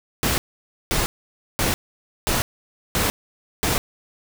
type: noise bursts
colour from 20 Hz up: pink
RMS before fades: -21 dBFS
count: 6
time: 0.23-3.78 s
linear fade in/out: 0 ms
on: 150 ms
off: 530 ms
effects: none